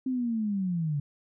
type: linear sweep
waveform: sine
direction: down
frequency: 263.9 to 140 Hz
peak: -26 dBFS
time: 0.06-1 s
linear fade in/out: 5 ms
effects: none